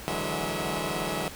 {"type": "tone cluster", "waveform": "10% pulse", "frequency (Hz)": [148.2, 165.2, 184.4, 207.2, 649], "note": ["D3", "E3", "F#3", "G#3", "E5"], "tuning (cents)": [16, 4, -6, -4, -27], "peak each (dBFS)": -27, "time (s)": [0.08, 1.28], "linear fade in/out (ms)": 0, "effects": ["pink hiss -42 dBFS RMS until 1.35 s"]}